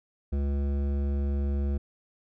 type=tone with hard clipping; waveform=sine; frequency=70.3 Hz; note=C#2; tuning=25 cents sharp; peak=-27 dBFS; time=0.32-1.78 s; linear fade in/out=10 ms; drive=13 dB; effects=none